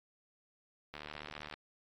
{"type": "click train", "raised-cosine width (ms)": 0.3, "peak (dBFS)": -28, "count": 46, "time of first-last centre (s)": [0.94, 1.539], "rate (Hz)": 75.1, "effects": ["AAC 32 kbps"]}